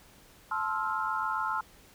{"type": "chord", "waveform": "sine", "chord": "F major seventh", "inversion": "first", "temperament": "just", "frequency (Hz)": [873.1, 1047.7, 1309.6, 1396.9], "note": ["A5", "C6", "E6", "F6"], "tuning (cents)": [-14, 2, -12, 0], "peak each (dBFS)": -34, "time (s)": [0.51, 1.61], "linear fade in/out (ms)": 5, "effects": ["pink hiss -57 dBFS RMS until 1.94 s"]}